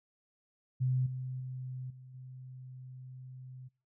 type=tone with level steps; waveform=sine; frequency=128.5 Hz; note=C3; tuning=31 cents flat; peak=-27 / -36 / -38 / -49 / -45 dBFS; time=0.8-3.69 s; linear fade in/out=20 ms; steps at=1.06 / 1.4 / 1.9 / 2.14 s; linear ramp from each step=5 ms; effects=noise-tail reverb RT60 0.4 s tail -26 dB re dry